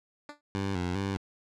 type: tone with exponential decay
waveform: 10% pulse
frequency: 293.7 Hz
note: D4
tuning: in tune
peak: -29 dBFS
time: 0.29-0.41 s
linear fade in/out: 2 ms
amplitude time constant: 24 ms
type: tone with vibrato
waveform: 15% pulse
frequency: 93.5 Hz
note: F#2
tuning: 19 cents sharp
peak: -23 dBFS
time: 0.55-1.17 s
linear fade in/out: 0 ms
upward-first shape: square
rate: 2.5 Hz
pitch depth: 82 cents each way
effects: low-pass 6000 Hz 12 dB/octave